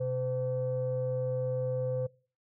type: tone pair together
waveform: sine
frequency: 127.75 / 511 Hz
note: C3 / C5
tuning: -41 / -41 cents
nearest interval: 2 octaves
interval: 2400 cents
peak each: -32 / -30 dBFS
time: 0-2.07 s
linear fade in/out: 10 ms
effects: noise-tail reverb RT60 0.4 s tail -23 dB re dry + tanh soft clip ceiling -23 dBFS